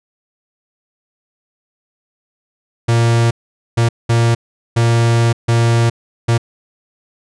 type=tone bursts at uneven times; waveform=45% pulse; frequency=116.54 Hz; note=A#2; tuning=in tune; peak=-10 dBFS; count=6; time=2.88-3.31 / 3.77-3.89 / 4.09-4.35 / 4.76-5.33 / 5.48-5.9 / 6.28-6.38 s; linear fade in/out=10 ms; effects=resampled to 22050 Hz